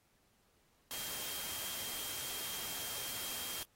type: tone in noise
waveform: sine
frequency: 3211 Hz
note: G7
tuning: 41 cents sharp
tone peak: -48 dBFS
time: 0.91-3.63 s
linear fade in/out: 0 ms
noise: white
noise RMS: -42 dBFS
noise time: 0.91-3.63 s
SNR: -9 dB
effects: pink hiss -73 dBFS RMS until 3.75 s + AAC 48 kbps